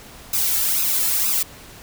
blue noise with flanger, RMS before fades -20 dBFS, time 0.33-1.43 s, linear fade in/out 5 ms, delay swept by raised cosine 0.78 to 2.28 ms, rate 2.1 Hz, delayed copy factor +0.85, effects pink hiss -42 dBFS RMS until 1.82 s

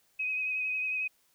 sine tone with vibrato, 2524 Hz, D#7, 24 cents sharp, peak -29 dBFS, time 0.19-1.08 s, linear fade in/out 10 ms, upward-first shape sine, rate 11 Hz, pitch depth 23 cents each way, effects white hiss -69 dBFS RMS until 1.34 s

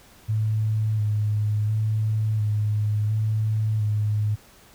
sine tone with vibrato, 107.1 Hz, A2, 46 cents flat, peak -20 dBFS, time 0.28-4.36 s, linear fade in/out 20 ms, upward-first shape square, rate 0.71 Hz, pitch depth 24 cents each way, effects pink hiss -52 dBFS RMS until 4.74 s

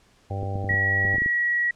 harmonic tone, 98 Hz, G2, in tune, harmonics 1 / 2 / 3 / 4 / 5 / 6 / 7 / 8, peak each -27 / -41 / -42 / -41 / -39 / -39 / -44 / -36 dBFS, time 0.3-1.17 s, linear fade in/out 10 ms
clicks, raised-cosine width 3 ms, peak -20 dBFS, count 10, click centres 0.431 / 0.557 / 0.644 / 0.71 / 0.741 / 1.051 / 1.144 / 1.183 / 1.22 / 1.261 s
sine tone, 1918 Hz, A#6, 49 cents sharp, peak -20 dBFS, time 0.69-1.71 s, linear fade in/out 5 ms
effects pink hiss -59 dBFS RMS until 1.75 s + low-pass 8000 Hz 12 dB/octave

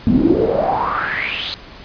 brown noise with band-pass filter sweep, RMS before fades -17 dBFS, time 0.07-1.54 s, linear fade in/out 0 ms, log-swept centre 210 to 4100 Hz, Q 7.2, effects pink hiss -38 dBFS RMS until 1.84 s + resampled to 11025 Hz

